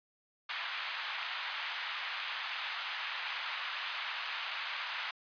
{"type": "band-pass noise", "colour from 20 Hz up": "white", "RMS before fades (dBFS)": -39, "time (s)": [0.49, 5.11], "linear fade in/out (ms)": 5, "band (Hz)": [900, 3400], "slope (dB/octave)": 24, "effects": ["resampled to 11025 Hz"]}